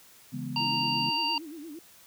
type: chord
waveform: sine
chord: C# minor seventh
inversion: none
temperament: equal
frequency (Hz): 138.59 / 164.81 / 207.7 / 246.9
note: C#3 / E3 / G#3 / B3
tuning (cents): 0 / 0 / 0 / 0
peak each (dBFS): -37 / -40 / -40 / -36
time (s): 0.32-1.11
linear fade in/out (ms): 20
type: harmonic tone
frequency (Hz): 930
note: A#5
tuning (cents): -4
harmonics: 1 / 3 / 5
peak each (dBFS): -30 / -30 / -30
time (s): 0.56-1.38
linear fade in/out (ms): 2
type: tone with vibrato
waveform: sine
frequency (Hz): 311.1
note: D#4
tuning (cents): 0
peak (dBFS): -39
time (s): 0.6-1.79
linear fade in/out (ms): 2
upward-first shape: sine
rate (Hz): 8.7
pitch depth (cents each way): 150
effects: white hiss -55 dBFS RMS until 2.06 s